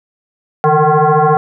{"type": "tone with frequency modulation", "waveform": "sine", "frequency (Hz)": 159.5, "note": "D#3", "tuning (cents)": 43, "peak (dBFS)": -7, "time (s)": [0.64, 1.37], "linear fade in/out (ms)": 0, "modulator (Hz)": 305, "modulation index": 3.3, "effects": []}